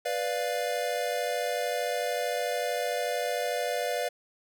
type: chord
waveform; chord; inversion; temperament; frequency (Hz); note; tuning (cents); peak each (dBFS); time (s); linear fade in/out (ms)
square; B diminished; none; equal; 493.9 / 587.3 / 698.5; B4 / D5 / F5; 0 / 0 / 0; -33; 0.05-4.09; 10
effects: none